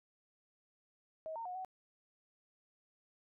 sine tone with pitch steps, 636 / 915 / 726 / 750 Hz, D#5 / A#5 / F#5 / F#5, +38 / -32 / -33 / +23 cents, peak -40 dBFS, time 1.26-1.648 s, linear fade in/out 0 ms, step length 97 ms, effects none

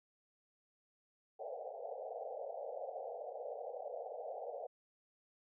pink band-pass noise, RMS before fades -45 dBFS, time 1.39-4.67 s, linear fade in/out 10 ms, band 460 to 780 Hz, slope 96 dB/octave, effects none

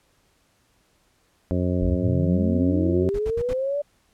harmonic tone, 90 Hz, F#2, 47 cents flat, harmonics 1 / 2 / 3 / 4 / 5 / 6 / 7, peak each -24 / -26 / -27 / -31 / -34 / -31 / -36 dBFS, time 1.51-3.09 s, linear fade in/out 0 ms
sine linear sweep, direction up, 39.93 to 587.3 Hz, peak -22 dBFS, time 1.81-3.82 s, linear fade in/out 10 ms
brown noise bursts, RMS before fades -31 dBFS, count 4, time 3.14-3.535 s, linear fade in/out 5 ms, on 50 ms, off 65 ms
effects pink hiss -64 dBFS RMS until 4.13 s + low-pass 12000 Hz 12 dB/octave

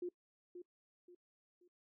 sine tone with echo, 354.9 Hz, F4, 28 cents sharp, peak -38 dBFS, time 0.02-0.09 s, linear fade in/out 5 ms, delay 530 ms, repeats 3, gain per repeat -9 dB, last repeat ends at 1.68 s, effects noise-tail reverb RT60 0.1 s tail -22 dB re dry

